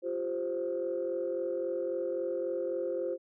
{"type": "chord", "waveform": "sine", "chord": "F suspended second", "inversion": "none", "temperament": "just", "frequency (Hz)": [349.2, 392.9, 523.8], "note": ["F4", "G4", "C5"], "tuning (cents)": [0, 4, 2], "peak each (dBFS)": [-35, -37, -32], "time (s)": [0.02, 3.18], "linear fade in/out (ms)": 50, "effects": ["tanh soft clip ceiling -23 dBFS"]}